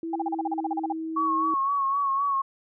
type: tone with pitch glide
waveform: sine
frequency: 329.6 to 321.5 Hz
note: E4 to E4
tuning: 0 to -43 cents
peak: -29 dBFS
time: 0.03-1.54 s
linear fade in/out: 2 ms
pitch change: -43 cents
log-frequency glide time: 0.18-0.57 s
type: tone bursts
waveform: sine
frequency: 802 Hz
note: G5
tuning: 39 cents sharp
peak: -24 dBFS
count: 13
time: 0.13-0.925 s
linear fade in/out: 5 ms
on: 27 ms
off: 37 ms
type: tone with vibrato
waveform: sine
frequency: 1108.7 Hz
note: C#6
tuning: in tune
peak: -22 dBFS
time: 1.16-2.42 s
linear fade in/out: 10 ms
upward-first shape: sine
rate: 3.9 Hz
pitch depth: 45 cents each way
effects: none